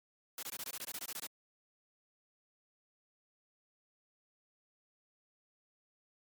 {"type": "noise bursts", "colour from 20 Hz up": "white", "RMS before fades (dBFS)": -42, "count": 13, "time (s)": [0.38, 1.268], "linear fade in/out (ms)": 2, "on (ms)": 48, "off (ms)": 22, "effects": ["high-pass 150 Hz 12 dB/octave", "MP3 96 kbps"]}